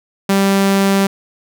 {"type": "tone", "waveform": "sawtooth", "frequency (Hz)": 196.1, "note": "G3", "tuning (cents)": 1, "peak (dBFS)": -7, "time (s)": [0.29, 1.07], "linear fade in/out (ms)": 5, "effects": []}